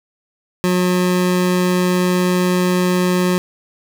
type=tone; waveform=25% pulse; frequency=180.8 Hz; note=F#3; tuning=40 cents flat; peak=-10 dBFS; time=0.64-3.38 s; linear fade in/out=0 ms; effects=none